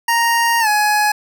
25% pulse tone with pitch glide, 932.3 to 840.2 Hz, A#5 to G#5, 0 to +20 cents, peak -9 dBFS, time 0.08-1.12 s, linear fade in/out 5 ms, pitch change -180 cents, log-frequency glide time 0.6-0.68 s, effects none

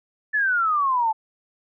sine exponential sweep, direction down, 1760 to 860 Hz, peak -18 dBFS, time 0.33-1.13 s, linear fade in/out 20 ms, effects none

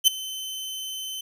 sawtooth tone with ADSR envelope, 3064 Hz, G7, 40 cents flat, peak -8 dBFS, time 0.04-1.21 s, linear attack 34 ms, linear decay 10 ms, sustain -20 dB, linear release 5 ms, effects none

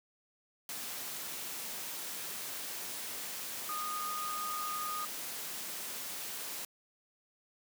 sine tone in noise, 1232 Hz, D#6, 17 cents flat, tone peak -36 dBFS, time 3.69-5.05 s, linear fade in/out 2 ms, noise white, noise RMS -41 dBFS, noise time 0.69-6.65 s, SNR +2 dB, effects high-pass 150 Hz 12 dB/octave

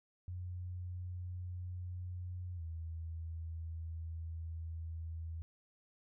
sine tone with pitch glide, 89.7 to 81.78 Hz, F2 to E2, +47 to -13 cents, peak -40 dBFS, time 0.28-5.42 s, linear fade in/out 0 ms, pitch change -160 cents, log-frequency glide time 2.55-2.62 s, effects none

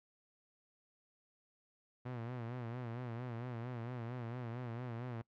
sawtooth tone with vibrato, 120.3 Hz, B2, 45 cents flat, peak -37 dBFS, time 2.05-5.22 s, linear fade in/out 10 ms, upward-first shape sine, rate 4.4 Hz, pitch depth 94 cents each way, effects noise-tail reverb RT60 0.1 s tail -24 dB re dry + low-pass 2000 Hz 12 dB/octave

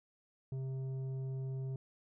sine tone with tanh clipping, 132.5 Hz, C3, 22 cents sharp, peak -38 dBFS, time 0.52-1.76 s, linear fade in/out 2 ms, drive 8 dB, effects none

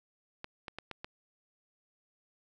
clicks, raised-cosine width 0.3 ms, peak -24 dBFS, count 5, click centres 0.444 / 0.682 / 0.786 / 0.913 / 1.045 s, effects none

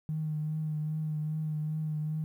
triangle tone with vibrato, 154.3 Hz, D#3, 14 cents flat, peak -26 dBFS, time 0.09-2.24 s, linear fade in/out 0 ms, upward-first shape triangle, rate 2.5 Hz, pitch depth 29 cents each way, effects tanh soft clip ceiling -28 dBFS + 11-bit

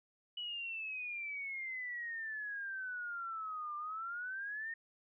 sine exponential two-way sweep, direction down then up, 2960 to 1187 to 1853 Hz, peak -39 dBFS, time 0.37-4.74 s, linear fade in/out 5 ms, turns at 3.76 s, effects none

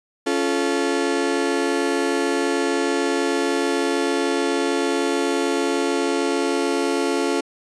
35% pulse chord, Db augmented, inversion none, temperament just, 277.2 / 346.5 / 433.1 Hz, Db4 / F4 / A4, 0 / -14 / -27 cents, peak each -22 dBFS, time 0.26-7.41 s, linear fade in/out 10 ms, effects resampled to 22050 Hz

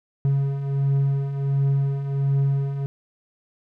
triangle beating tone pair, 137.3 / 138.7 Hz, C#3 / C#3, -16 / +1 cents, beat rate 1.4 Hz, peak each -25 / -18 dBFS, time 0.25-2.86 s, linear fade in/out 0 ms, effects none

